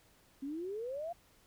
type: exponential sweep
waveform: sine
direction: up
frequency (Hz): 264.6 to 710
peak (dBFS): -37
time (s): 0.42-1.13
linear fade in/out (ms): 10
effects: pink hiss -66 dBFS RMS until 1.46 s